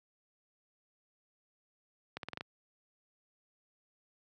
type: accelerating click train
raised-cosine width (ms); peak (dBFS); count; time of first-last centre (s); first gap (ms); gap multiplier
0.3; -23; 6; 2.17-2.409; 62; 0.87
effects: high-pass 100 Hz 12 dB/octave